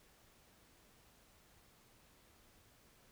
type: silence
effects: pink hiss -67 dBFS RMS until 3.11 s